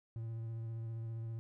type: tone with vibrato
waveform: triangle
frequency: 113.7 Hz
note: A#2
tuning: 43 cents flat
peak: -37 dBFS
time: 0.16-1.39 s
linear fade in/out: 0 ms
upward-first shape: sine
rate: 15 Hz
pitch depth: 20 cents each way
effects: none